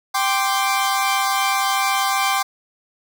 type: chord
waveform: sawtooth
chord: G suspended fourth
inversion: none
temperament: equal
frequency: 784 / 1046.5 / 1174.7 Hz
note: G5 / C6 / D6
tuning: 0 / 0 / 0 cents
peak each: -17 / -19 / -19 dBFS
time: 0.14-2.43 s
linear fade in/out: 10 ms
effects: none